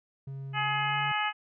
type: tone with pitch glide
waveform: triangle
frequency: 136.1 to 142.04 Hz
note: C#3 to C#3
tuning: -31 to +43 cents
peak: -34 dBFS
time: 0.27-1.12 s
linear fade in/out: 5 ms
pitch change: +74 cents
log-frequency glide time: 0.54-0.99 s
type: harmonic tone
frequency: 422 Hz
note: G#4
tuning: 28 cents sharp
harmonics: 2 / 3 / 4 / 5 / 6 / 7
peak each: -31 / -33 / -34 / -35 / -36 / -36 dBFS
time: 0.53-1.33 s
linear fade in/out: 50 ms
effects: none